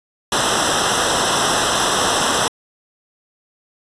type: noise with comb filter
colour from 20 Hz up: pink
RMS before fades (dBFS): -17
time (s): 0.32-2.48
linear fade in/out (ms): 2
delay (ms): 0.44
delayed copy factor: -0.95
effects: resampled to 22050 Hz